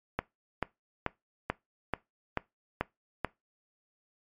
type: click train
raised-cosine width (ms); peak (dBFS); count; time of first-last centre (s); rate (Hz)
0.5; -13; 8; 0.19-3.247; 2.29
effects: noise-tail reverb RT60 0.2 s tail -21 dB re dry + MP3 64 kbps